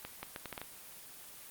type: accelerating click train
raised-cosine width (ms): 0.3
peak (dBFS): -24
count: 7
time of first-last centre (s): 0.05-0.616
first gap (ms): 180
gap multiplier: 0.73
effects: white hiss -51 dBFS RMS until 1.5 s + Opus 24 kbps